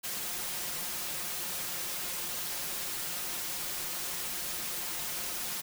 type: noise with comb filter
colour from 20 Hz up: white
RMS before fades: -36 dBFS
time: 0.03-5.62 s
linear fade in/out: 20 ms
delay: 5.6 ms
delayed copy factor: +0.55
effects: none